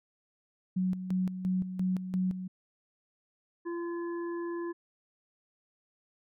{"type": "tone with tremolo", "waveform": "sine", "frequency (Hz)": 185, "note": "F#3", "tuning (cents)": 0, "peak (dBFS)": -26, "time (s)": [0.76, 2.48], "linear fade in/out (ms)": 10, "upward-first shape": "square", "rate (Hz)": 2.9, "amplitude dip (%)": 65}
{"type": "harmonic tone", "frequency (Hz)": 342.1, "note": "F4", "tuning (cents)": -36, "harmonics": [1, 3, 5], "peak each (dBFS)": [-33, -44, -49], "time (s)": [3.65, 4.73], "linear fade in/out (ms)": 20}
{"effects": []}